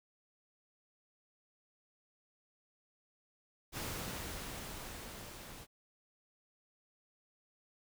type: noise with level ramp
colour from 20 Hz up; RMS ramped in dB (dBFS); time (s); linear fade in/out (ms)
pink; -40 to -51; 3.72-5.67; 50
effects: none